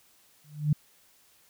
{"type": "tone with exponential growth", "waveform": "sine", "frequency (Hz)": 150, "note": "D3", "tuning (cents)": 37, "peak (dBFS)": -17, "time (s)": [0.44, 0.73], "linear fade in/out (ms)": 5, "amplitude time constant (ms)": 61, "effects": ["white hiss -62 dBFS RMS until 1.49 s"]}